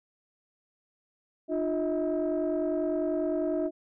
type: tone cluster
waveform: sine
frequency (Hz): 301.7 / 351.7 / 637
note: D4 / F4 / D#5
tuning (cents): +47 / +12 / +41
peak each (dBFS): -29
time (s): 1.48-3.71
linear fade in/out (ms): 50
effects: tanh soft clip ceiling -21 dBFS